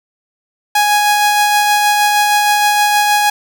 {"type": "tone with tremolo", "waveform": "sawtooth", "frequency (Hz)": 830.6, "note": "G#5", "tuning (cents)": 0, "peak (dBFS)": -5, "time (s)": [0.75, 3.3], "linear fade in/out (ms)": 5, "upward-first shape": "sine", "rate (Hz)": 6.4, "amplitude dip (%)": 25, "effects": []}